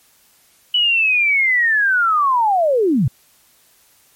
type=linear sweep; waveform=sine; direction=down; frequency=2977 to 105.3 Hz; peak=-12 dBFS; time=0.74-3.08 s; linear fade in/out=5 ms; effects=white hiss -54 dBFS RMS until 4.15 s + MP3 64 kbps